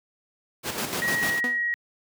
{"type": "noise with tremolo", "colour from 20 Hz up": "pink", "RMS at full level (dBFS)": -27, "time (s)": [0.63, 1.41], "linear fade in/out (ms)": 50, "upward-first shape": "square", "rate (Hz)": 6.7, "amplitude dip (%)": 50}
{"type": "tone", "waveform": "sine", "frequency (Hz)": 1899, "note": "A#6", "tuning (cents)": 32, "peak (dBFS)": -23, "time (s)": [1.02, 1.74], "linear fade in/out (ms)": 0}
{"type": "tone with exponential decay", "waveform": "sawtooth", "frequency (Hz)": 246.9, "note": "B3", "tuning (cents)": 0, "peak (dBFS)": -22, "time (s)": [1.44, 1.64], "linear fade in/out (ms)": 0, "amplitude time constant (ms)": 42}
{"effects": ["high-pass 150 Hz 12 dB/octave"]}